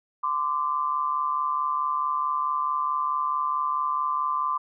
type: tone pair together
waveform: sine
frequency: 1030.1 / 1174.7 Hz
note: C6 / D6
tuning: -27 / 0 cents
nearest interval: major second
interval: 227 cents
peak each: -26 dBFS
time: 0.23-4.58 s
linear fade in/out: 10 ms
effects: none